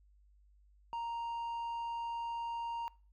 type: tone with low-pass filter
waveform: square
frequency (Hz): 932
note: A#5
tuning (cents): -1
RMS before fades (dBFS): -39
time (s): 0.93-2.88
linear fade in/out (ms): 0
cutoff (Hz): 2000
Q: 0.55
effects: noise-tail reverb RT60 0.4 s tail -23 dB re dry + added 50 Hz sine -62 dBFS peak until 3.12 s